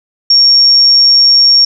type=tone; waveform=sine; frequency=5530 Hz; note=F8; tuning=18 cents flat; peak=-3 dBFS; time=0.3-1.65 s; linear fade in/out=5 ms; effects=none